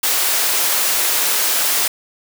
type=high-pass noise; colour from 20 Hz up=white; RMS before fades=-17 dBFS; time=0.03-1.88 s; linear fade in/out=5 ms; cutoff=420 Hz; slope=12 dB/octave; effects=none